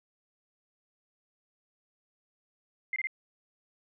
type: tone bursts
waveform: sine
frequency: 2093 Hz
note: C7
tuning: in tune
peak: -29 dBFS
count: 3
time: 2.93-3.071 s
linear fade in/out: 2 ms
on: 31 ms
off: 24 ms
effects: none